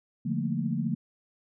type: chord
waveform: sine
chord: Bb major seventh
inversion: first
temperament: just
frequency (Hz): 145.68 / 174.81 / 218.5 / 233.1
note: D3 / F3 / A3 / Bb3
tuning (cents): -14 / +2 / -12 / 0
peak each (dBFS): -32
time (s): 0.25-0.95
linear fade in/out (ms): 10
effects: none